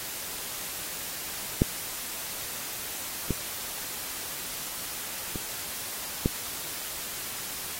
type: clicks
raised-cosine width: 3 ms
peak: -6 / -13 / -21 / -9 dBFS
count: 4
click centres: 1.619 / 3.307 / 5.358 / 6.259 s
effects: white hiss -36 dBFS RMS until 7.79 s + AAC 48 kbps